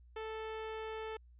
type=tone; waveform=sawtooth; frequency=439.6 Hz; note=A4; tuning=2 cents flat; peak=-36 dBFS; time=0.16-1.17 s; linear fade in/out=5 ms; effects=added 60 Hz sine -57 dBFS peak until 1.39 s + resampled to 8000 Hz